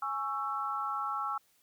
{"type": "chord", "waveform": "sine", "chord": "C# minor", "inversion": "second", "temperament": "just", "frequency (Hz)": [831.5, 1108.7, 1330.5], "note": ["G#5", "C#6", "E6"], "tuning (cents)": [2, 0, 16], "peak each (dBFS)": [-38, -37, -34], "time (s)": [0.02, 1.38], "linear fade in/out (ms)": 5, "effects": ["white hiss -69 dBFS RMS until 1.62 s"]}